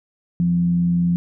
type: tone with frequency modulation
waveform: sine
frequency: 173.9 Hz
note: F3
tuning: 7 cents flat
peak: -15 dBFS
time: 0.4-1.16 s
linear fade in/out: 0 ms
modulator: 84.5 Hz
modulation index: 0.22
effects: none